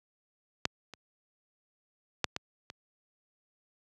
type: clicks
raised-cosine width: 0.2 ms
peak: -9 / -27 / -8 / -15 / -24 dBFS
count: 5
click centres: 0.654 / 0.937 / 2.243 / 2.364 / 2.701 s
effects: high-pass 80 Hz 12 dB/octave